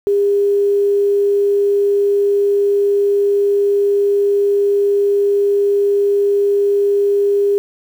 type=tone; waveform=sine; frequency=403.5 Hz; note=G#4; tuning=50 cents flat; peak=-11 dBFS; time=0.07-7.58 s; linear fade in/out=0 ms; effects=7-bit